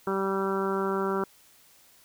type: harmonic tone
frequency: 193.8 Hz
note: G3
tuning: 20 cents flat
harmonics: 1 / 2 / 3 / 4 / 5 / 6 / 7 / 8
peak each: -32 / -28 / -38 / -39 / -35 / -37 / -34 / -43 dBFS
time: 0.07-1.24 s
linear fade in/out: 2 ms
effects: white hiss -58 dBFS RMS until 2.04 s